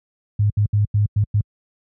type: tone bursts at uneven times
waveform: sine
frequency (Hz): 103.83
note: G#2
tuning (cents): 0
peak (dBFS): -13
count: 6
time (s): 0.39-0.5 / 0.57-0.66 / 0.73-0.85 / 0.94-1.06 / 1.16-1.24 / 1.34-1.41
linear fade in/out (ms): 5
effects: high-pass 60 Hz 12 dB/octave